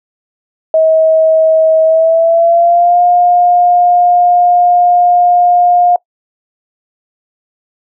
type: tone with pitch glide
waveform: sine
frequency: 639 to 709 Hz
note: D#5 to F5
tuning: +46 to +26 cents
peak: -5 dBFS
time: 0.74-5.96 s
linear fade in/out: 2 ms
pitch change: +180 cents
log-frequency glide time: 1.84-3.02 s
effects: noise-tail reverb RT60 0.1 s tail -23 dB re dry

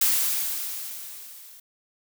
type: noise with level ramp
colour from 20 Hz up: blue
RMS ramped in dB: -20 to -48 dBFS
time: 0.01-1.6 s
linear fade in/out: 5 ms
effects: none

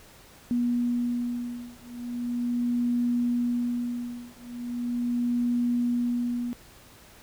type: beating tone pair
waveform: sine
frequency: 241.3 / 241.69 Hz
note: B3 / B3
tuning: -40 / -37 cents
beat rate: 0.39 Hz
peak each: -28 dBFS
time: 0.51-6.53 s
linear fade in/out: 0 ms
effects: pink hiss -52 dBFS RMS until 7.22 s

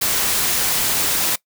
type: noise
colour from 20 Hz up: white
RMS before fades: -19 dBFS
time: 0.01-1.36 s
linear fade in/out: 10 ms
effects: noise-tail reverb RT60 0.1 s tail -21 dB re dry

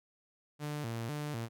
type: tone with vibrato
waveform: sawtooth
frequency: 130.81 Hz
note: C3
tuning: in tune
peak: -32 dBFS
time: 0.59-1.49 s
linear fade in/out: 50 ms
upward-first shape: square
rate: 2 Hz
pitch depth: 220 cents each way
effects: none

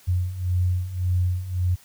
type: beating tone pair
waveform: sine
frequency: 89 / 90.8 Hz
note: F2 / F#2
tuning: +33 / -32 cents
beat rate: 1.8 Hz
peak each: -26 / -22 dBFS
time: 0.07-1.76 s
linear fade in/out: 20 ms
effects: white hiss -53 dBFS RMS until 1.84 s

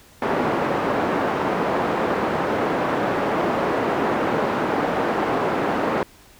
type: band-pass noise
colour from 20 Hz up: pink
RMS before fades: -22 dBFS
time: 0.22-6.03 s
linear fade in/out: 2 ms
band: 270 to 1200 Hz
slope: 12 dB/octave
effects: pink hiss -50 dBFS RMS until 6.39 s

